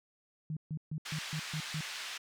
sine tone bursts, 155.2 Hz, D#3, 4 cents flat, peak -34 dBFS, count 7, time 0.5-1.809 s, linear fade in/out 2 ms, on 67 ms, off 140 ms
pink band-pass noise, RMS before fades -42 dBFS, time 1.05-2.18 s, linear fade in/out 10 ms, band 1700 to 5500 Hz, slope 12 dB/octave
effects none

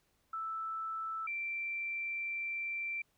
sine tone pair in turn, 1318.5 / 2349 Hz, E6 / D7, 0 / 0 cents, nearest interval minor seventh, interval 1000 cents, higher second, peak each -36 / -35 dBFS, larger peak second, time 0.33-1.27 / 1.27-3.02 s, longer second, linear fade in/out 5 ms, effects pink hiss -75 dBFS RMS until 3.17 s

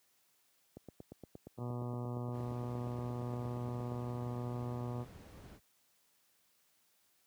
click train, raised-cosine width 2 ms, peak -34 dBFS, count 28, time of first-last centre 0.77-3.921 s, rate 8.57 Hz
harmonic tone, 121.7 Hz, B2, 25 cents flat, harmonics 1 / 2 / 3 / 4 / 5 / 6 / 7 / 8 / 9 / 10, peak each -38 / -44 / -48 / -50 / -52 / -54 / -55 / -56 / -57 / -58 dBFS, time 1.57-5.06 s, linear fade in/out 50 ms
brown noise, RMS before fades -48 dBFS, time 2.31-5.6 s, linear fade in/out 50 ms
effects white hiss -73 dBFS RMS until 7.26 s + high-pass 80 Hz 12 dB/octave

